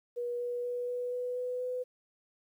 sine tone with pitch steps, 482.7 / 485.8 / 488.9 / 492 / 495.1 / 498.3 / 501.5 Hz, B4 / B4 / B4 / B4 / B4 / B4 / B4, -40 / -29 / -18 / -7 / +4 / +15 / +26 cents, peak -32 dBFS, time 0.16-1.84 s, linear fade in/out 20 ms, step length 240 ms, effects 11-bit

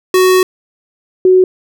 square / sine tone pair in turn, 370.9 / 370.9 Hz, F#4 / F#4, +4 / +4 cents, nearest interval unison, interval 0 cents, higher neither, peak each -7 / -4 dBFS, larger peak second, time 0.14-0.43 / 1.25-1.44 s, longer first, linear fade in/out 2 ms, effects none

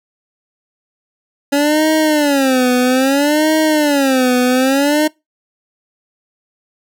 25% pulse tone with vibrato, 279.7 Hz, C#4, 16 cents sharp, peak -7 dBFS, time 1.52-5.08 s, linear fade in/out 10 ms, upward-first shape sine, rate 0.61 Hz, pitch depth 200 cents each way, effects noise-tail reverb RT60 0.2 s tail -23 dB re dry

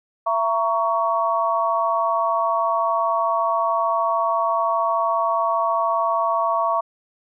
sine chord, A# diminished, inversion second, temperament just, 671.3 / 932.3 / 1118.8 Hz, E5 / A#5 / C#6, +31 / 0 / +16 cents, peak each -22 / -24 / -21 dBFS, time 0.26-6.81 s, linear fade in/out 10 ms, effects none

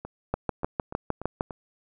two click trains, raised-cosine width 1 ms, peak -22 / -11 dBFS, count 6 / 8, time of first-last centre 0.05-1.508 / 0.34-1.409 s, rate 3.43 / 6.55 Hz, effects none

